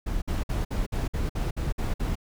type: noise bursts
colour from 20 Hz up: brown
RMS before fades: -27 dBFS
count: 10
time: 0.06-2.155 s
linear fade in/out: 10 ms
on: 160 ms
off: 55 ms
effects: none